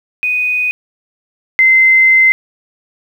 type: tone pair in turn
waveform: sine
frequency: 2489 / 2069 Hz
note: D#7 / C7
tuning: 0 / -20 cents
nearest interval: minor third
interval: 320 cents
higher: first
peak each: -12 / -5 dBFS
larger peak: second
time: 0.23-0.71 / 1.59-2.32 s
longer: second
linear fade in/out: 0 ms
effects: 7-bit